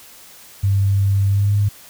sine tone with pitch glide, 98.7 to 102.18 Hz, G2 to G#2, +12 to -28 cents, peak -13 dBFS, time 0.63-1.69 s, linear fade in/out 10 ms, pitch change +60 cents, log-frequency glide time 1.28-1.53 s, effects white hiss -43 dBFS RMS until 1.89 s

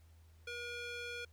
square tone with band-pass filter, 479.4 Hz, A#4, 48 cents sharp, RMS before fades -44 dBFS, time 0.47-1.25 s, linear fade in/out 5 ms, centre 2500 Hz, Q 1.1, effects added 81 Hz sine -59 dBFS peak until 1.32 s + pink hiss -72 dBFS RMS until 1.32 s

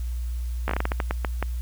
slowing click train, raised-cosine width 0.5 ms, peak -10 dBFS, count 12, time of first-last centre 0.68-1.426 s, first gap 14 ms, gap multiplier 1.29, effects added 60 Hz sine -26 dBFS peak until 1.61 s + white hiss -51 dBFS RMS until 1.61 s

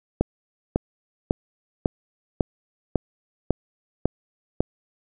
click train, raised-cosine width 2 ms, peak -5 dBFS, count 9, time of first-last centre 0.21-4.606 s, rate 1.82 Hz, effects none

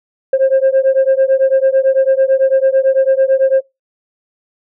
sine beating tone pair, 529 / 538 Hz, C5 / C5, +19 / +48 cents, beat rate 9 Hz, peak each -10 dBFS, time 0.33-3.61 s, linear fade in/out 5 ms, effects noise-tail reverb RT60 0.2 s tail -24 dB re dry + tanh soft clip ceiling -5 dBFS

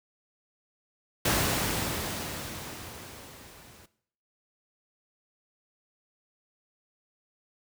pink noise with level ramp, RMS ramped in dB -24 to -53 dBFS, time 1.25-3.86 s, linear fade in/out 5 ms, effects noise-tail reverb RT60 0.6 s tail -17 dB re dry + high-pass 60 Hz 12 dB/octave

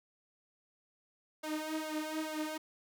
sawtooth tone with flanger, 310.8 Hz, D#4, 2 cents flat, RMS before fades -38 dBFS, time 1.43-2.58 s, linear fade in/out 10 ms, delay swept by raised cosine 1.8 to 4.6 ms, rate 2.3 Hz, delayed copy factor +0.9, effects none

